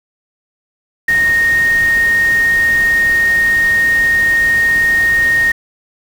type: tone in noise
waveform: sine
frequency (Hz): 1854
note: A#6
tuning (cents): -10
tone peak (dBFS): -9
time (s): 1.08-5.52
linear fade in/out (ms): 5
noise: pink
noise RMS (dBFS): -27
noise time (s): 1.08-5.52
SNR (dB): +15
effects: none